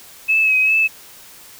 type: tone with vibrato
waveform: sine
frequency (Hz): 2574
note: E7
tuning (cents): -42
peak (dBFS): -12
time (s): 0.28-0.88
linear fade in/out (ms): 20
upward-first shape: sine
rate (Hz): 2.5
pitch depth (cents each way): 36
effects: white hiss -42 dBFS RMS until 1.59 s